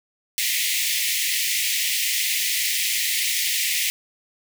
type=high-pass noise; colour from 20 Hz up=pink; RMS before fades=-23 dBFS; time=0.38-3.9 s; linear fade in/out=0 ms; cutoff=1900 Hz; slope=96 dB/octave; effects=none